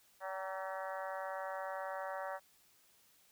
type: harmonic tone with a mistuned harmonic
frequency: 190.9 Hz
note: G3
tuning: 46 cents flat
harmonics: 3 / 4 / 5 / 6 / 7 / 8 / 9 / 10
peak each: -43 / -45 / -47 / -49 / -50 / -51 / -52 / -53 dBFS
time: 0.2-2.4 s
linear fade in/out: 50 ms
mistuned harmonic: 5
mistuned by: -40 cents
effects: white hiss -68 dBFS RMS until 3.31 s